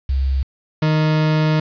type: tone pair in turn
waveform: sine / 40% pulse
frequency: 67.1 / 155.14 Hz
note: C2 / D#3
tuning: +44 / -5 cents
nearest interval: octave + minor third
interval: 1451 cents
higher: second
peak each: -15 / -13 dBFS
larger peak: second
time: 0.09-0.43 / 0.82-1.6 s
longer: second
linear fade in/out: 5 ms
effects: resampled to 11025 Hz + 7-bit